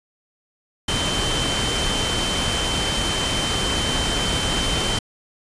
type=tone in noise; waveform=sine; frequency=3090 Hz; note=G7; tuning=26 cents flat; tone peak=-25 dBFS; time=0.88-4.99 s; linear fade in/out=5 ms; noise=pink; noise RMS=-23 dBFS; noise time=0.88-4.99 s; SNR=-5 dB; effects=resampled to 22050 Hz